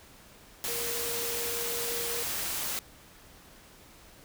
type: tone in noise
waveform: sine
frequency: 471.2 Hz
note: A#4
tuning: 19 cents sharp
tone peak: -37 dBFS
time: 0.68-2.23 s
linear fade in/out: 0 ms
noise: white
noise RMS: -33 dBFS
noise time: 0.64-2.79 s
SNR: -7 dB
effects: pink hiss -54 dBFS RMS until 4.24 s